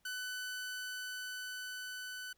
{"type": "tone with level ramp", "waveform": "sawtooth", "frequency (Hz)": 1500, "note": "F#6", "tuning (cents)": 23, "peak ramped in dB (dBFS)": [-35, -39], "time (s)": [0.05, 2.33], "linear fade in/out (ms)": 5, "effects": ["pink hiss -75 dBFS RMS until 2.37 s"]}